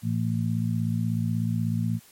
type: harmonic tone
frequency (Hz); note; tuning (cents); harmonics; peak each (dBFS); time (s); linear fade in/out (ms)
56.4; A1; +44; 2 / 3 / 4; -26 / -28 / -29; 0.02-2; 50
effects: white hiss -54 dBFS RMS until 2.11 s + MP3 64 kbps